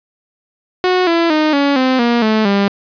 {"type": "tone with pitch steps", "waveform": "sawtooth", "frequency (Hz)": [366.1, 335.7, 307.9, 282.3, 258.9, 237.4, 217.7, 199.62], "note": ["F#4", "E4", "D#4", "C#4", "C4", "A#3", "A3", "G3"], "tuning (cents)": [-18, 32, -18, 32, -18, 32, -18, 32], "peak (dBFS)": -7, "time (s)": [0.84, 2.68], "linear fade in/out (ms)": 0, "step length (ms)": 230, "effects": ["resampled to 11025 Hz", "8-bit"]}